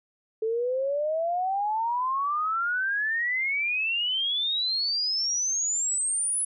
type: exponential sweep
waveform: sine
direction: up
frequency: 434.9 to 10300 Hz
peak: -24 dBFS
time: 0.42-6.45 s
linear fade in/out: 5 ms
effects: none